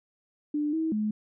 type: tone with pitch steps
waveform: sine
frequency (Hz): 296.9 / 320.8 / 213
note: D4 / E4 / G#3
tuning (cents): +19 / -47 / +44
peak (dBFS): -25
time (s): 0.54-1.11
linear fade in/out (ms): 5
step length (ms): 190
effects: none